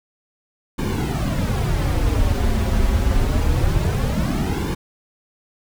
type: noise with flanger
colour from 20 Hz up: brown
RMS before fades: -19 dBFS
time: 0.78-4.75 s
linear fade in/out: 10 ms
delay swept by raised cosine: 1.5 to 6.7 ms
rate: 0.25 Hz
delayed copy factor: -0.75
effects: none